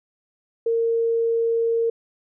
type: tone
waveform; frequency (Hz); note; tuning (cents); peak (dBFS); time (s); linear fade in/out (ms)
sine; 459.7; A#4; -24; -18; 0.66-1.9; 5
effects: none